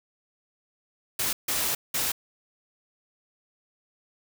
white noise bursts at uneven times, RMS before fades -27 dBFS, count 3, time 1.19-1.33 / 1.48-1.75 / 1.94-2.12 s, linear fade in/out 5 ms, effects none

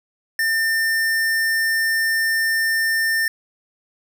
square tone, 1800 Hz, A6, 39 cents sharp, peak -18 dBFS, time 0.39-3.28 s, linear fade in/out 2 ms, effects none

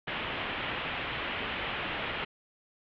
white low-pass noise, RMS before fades -35 dBFS, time 0.07-2.25 s, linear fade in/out 10 ms, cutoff 3200 Hz, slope 48 dB/octave, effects none

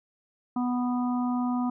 harmonic tone, 246.9 Hz, B3, in tune, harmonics 1 / 3 / 4 / 5, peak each -25 / -35 / -37 / -39 dBFS, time 0.56-1.7 s, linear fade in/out 5 ms, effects none

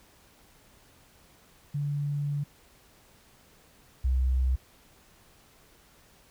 sine tone pair in turn, 144.4 / 64.32 Hz, D3 / C2, -29 / -29 cents, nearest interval octave + major second, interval 1400 cents, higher first, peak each -27 / -22 dBFS, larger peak second, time 1.74-2.44 / 4.04-4.56 s, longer first, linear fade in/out 10 ms, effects pink hiss -59 dBFS RMS until 6.3 s

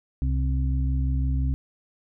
harmonic tone, 65.9 Hz, C2, 13 cents sharp, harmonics 1 / 2 / 4, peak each -22 / -28 / -34 dBFS, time 0.22-1.54 s, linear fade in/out 0 ms, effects none

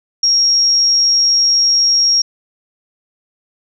sine tone, 5588 Hz, F8, in tune, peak -9 dBFS, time 0.23-2.22 s, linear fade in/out 5 ms, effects none

